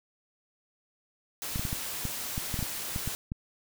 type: noise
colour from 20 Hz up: white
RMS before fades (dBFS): -36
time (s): 1.42-3.15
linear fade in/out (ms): 0
type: clicks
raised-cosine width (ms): 5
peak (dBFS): -20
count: 12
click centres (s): 1.559 / 1.595 / 1.652 / 1.729 / 2.053 / 2.379 / 2.542 / 2.591 / 2.627 / 2.961 / 3.076 / 3.319
effects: none